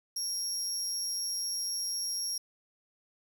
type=tone with amplitude modulation; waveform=30% pulse; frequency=5590 Hz; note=F8; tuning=1 cent sharp; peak=-25 dBFS; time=0.16-2.38 s; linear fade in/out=5 ms; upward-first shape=sine; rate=186 Hz; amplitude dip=60%; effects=none